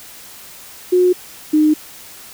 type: tone pair in turn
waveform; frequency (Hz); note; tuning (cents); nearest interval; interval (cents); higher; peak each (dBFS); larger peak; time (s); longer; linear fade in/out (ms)
sine; 361.9 / 306; F#4 / D#4; -38 / -29; minor third; 291; first; -9; neither; 0.92-1.13 / 1.53-1.74; neither; 10
effects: white hiss -38 dBFS RMS until 2.33 s